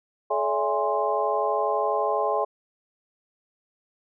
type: tone cluster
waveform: sine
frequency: 427.5 / 572 / 664 / 824 / 1048 Hz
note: A4 / D5 / E5 / G#5 / C6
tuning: -50 / -46 / +12 / -14 / +2 cents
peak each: -28 dBFS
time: 0.3-2.45 s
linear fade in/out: 10 ms
effects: none